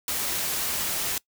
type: noise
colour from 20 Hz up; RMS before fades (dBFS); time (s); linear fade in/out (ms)
white; -28; 0.08-1.18; 2
effects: noise-tail reverb RT60 0.1 s tail -22 dB re dry